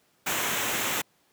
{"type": "noise with comb filter", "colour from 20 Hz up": "pink", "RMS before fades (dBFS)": -28, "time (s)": [0.26, 1.02], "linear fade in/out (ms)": 10, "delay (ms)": 0.21, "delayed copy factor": -0.55, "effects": ["pink hiss -66 dBFS RMS until 1.32 s", "high-pass 150 Hz 12 dB/octave"]}